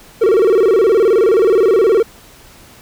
triangle tone with vibrato, 415.3 Hz, G#4, in tune, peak -6 dBFS, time 0.21-2.03 s, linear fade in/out 10 ms, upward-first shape square, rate 19 Hz, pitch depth 170 cents each way, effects pink hiss -42 dBFS RMS until 2.81 s

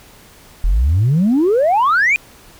sine exponential sweep, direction up, 38.29 to 2489 Hz, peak -9 dBFS, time 0.64-2.16 s, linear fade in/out 0 ms, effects tanh soft clip ceiling -8 dBFS + pink hiss -44 dBFS RMS until 2.59 s

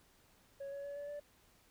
sine tone with pitch steps, 554.4 / 561.5 / 568.7 / 575.9 / 583.3 Hz, C#5 / C#5 / C#5 / D5 / D5, 0 / +22 / +44 / -34 / -12 cents, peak -39 dBFS, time 0.6-1.2 s, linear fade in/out 10 ms, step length 120 ms, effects tanh soft clip ceiling -41 dBFS + pink hiss -68 dBFS RMS until 1.7 s

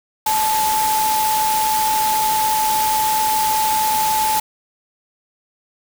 sine tone in noise, 869 Hz, A5, 22 cents flat, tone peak -16 dBFS, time 0.26-4.4 s, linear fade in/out 5 ms, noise white, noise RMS -23 dBFS, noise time 0.26-4.4 s, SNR +4 dB, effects none

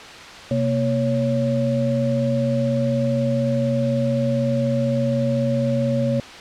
sine tone cluster, 129.1 / 233.2 / 556 Hz, C3 / A#3 / C#5, -23 / +1 / +5 cents, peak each -22 dBFS, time 0.51-6.2 s, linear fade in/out 2 ms, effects white hiss -37 dBFS RMS until 6.4 s + low-pass 4000 Hz 12 dB/octave

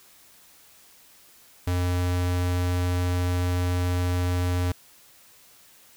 square tone, 89.3 Hz, F2, 39 cents sharp, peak -23 dBFS, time 1.67-4.72 s, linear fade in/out 5 ms, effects white hiss -54 dBFS RMS until 5.96 s

